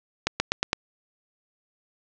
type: accelerating click train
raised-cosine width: 0.2 ms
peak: -4 dBFS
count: 5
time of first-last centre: 0.27-0.731 s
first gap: 130 ms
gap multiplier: 0.92
effects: low-pass 7000 Hz 12 dB/octave